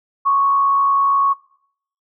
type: tone with frequency modulation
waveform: sine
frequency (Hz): 1108.7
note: C#6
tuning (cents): 0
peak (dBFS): -12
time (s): 0.25-1.34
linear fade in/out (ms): 20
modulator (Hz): 68.7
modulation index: 0.29
effects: noise-tail reverb RT60 0.7 s tail -24 dB re dry